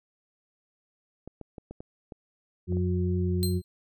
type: clicks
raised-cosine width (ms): 2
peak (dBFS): -27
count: 8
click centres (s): 1.276 / 1.413 / 1.582 / 1.71 / 1.805 / 2.122 / 2.724 / 2.77
type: harmonic tone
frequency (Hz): 90.3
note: F#2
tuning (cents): -42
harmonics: 1 / 2 / 4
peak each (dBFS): -26 / -29 / -32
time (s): 2.67-3.62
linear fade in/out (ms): 50
type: tone with exponential decay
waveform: 20% pulse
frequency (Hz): 4151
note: C8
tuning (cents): -15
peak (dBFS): -21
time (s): 3.43-3.64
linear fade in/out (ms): 0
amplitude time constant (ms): 44
effects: none